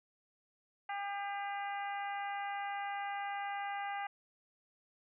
harmonic tone with a mistuned harmonic, 402.3 Hz, G4, 45 cents sharp, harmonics 2 / 3 / 4 / 5 / 6 / 7, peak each -38 / -47 / -46 / -46 / -53 / -54 dBFS, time 0.89-4.07 s, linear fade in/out 5 ms, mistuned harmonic 4, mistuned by -17 cents, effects none

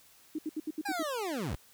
sine tone bursts, 309.5 Hz, D#4, 9 cents flat, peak -31 dBFS, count 7, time 0.35-1.028 s, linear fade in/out 5 ms, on 36 ms, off 71 ms
25% pulse linear sweep, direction down, 830.6 to 39.37 Hz, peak -29 dBFS, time 0.85-1.56 s, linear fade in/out 10 ms
effects white hiss -60 dBFS RMS until 1.73 s

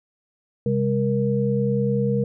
sine tone cluster, 132 / 202.1 / 471.9 Hz, C3 / G#3 / A#4, +16 / -47 / +21 cents, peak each -23 dBFS, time 0.66-2.24 s, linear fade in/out 2 ms, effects none

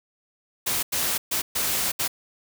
white noise bursts at uneven times, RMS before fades -25 dBFS, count 5, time 0.66-0.83 / 0.92-1.18 / 1.31-1.42 / 1.55-1.92 / 1.99-2.08 s, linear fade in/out 10 ms, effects none

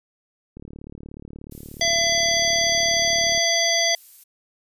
click train, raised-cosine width 3 ms, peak -26 dBFS, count 104, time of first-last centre 0.57-3.377 s, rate 36.7 Hz
violet noise, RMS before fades -44 dBFS, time 1.51-4.24 s, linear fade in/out 10 ms
harmonic tone, 673 Hz, E5, 36 cents sharp, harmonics 1 / 3 / 5 / 7 / 9, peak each -24 / -24 / -24 / -24 / -24 dBFS, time 1.81-3.95 s, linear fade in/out 2 ms
effects resampled to 32000 Hz

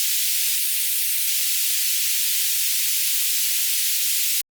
white high-pass noise, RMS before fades -21 dBFS, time 0-4.41 s, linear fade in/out 0 ms, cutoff 2300 Hz, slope 24 dB/octave, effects Opus 32 kbps

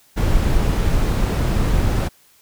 brown noise, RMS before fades -17 dBFS, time 0.16-2.09 s, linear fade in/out 20 ms, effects white hiss -54 dBFS RMS until 2.41 s

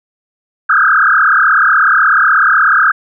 sine tone with frequency modulation, 1438 Hz, F#6, 50 cents flat, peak -6 dBFS, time 0.69-2.92 s, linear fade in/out 10 ms, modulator 36.4 Hz, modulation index 5.4, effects none

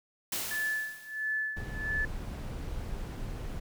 white noise with exponential decay, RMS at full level -32 dBFS, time 0.32-1.57 s, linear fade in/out 5 ms, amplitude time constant 270 ms
sine tone with tremolo, 1736 Hz, A6, 24 cents flat, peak -28 dBFS, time 0.51-2.05 s, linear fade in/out 2 ms, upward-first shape sine, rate 1.5 Hz, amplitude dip 90%
brown noise, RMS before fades -37 dBFS, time 1.56-3.6 s, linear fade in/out 10 ms
effects none

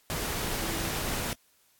sine tone in noise, 329.6 Hz, E4, in tune, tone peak -40 dBFS, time 0.61-0.91 s, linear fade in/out 0 ms, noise pink, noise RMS -32 dBFS, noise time 0.1-1.33 s, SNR -11 dB, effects white hiss -65 dBFS RMS until 1.79 s + AAC 64 kbps

